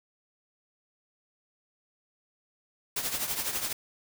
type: noise with tremolo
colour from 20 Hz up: white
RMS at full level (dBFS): -29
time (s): 2.96-3.73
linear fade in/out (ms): 5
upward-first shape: triangle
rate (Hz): 12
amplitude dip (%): 70
effects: none